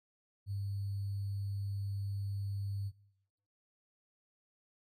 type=tone with sample-and-hold; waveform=sine; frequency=99.5 Hz; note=G2; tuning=26 cents sharp; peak=-34 dBFS; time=0.46-2.92 s; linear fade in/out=50 ms; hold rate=4410 Hz; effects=noise-tail reverb RT60 1.0 s tail -26 dB re dry + MP3 64 kbps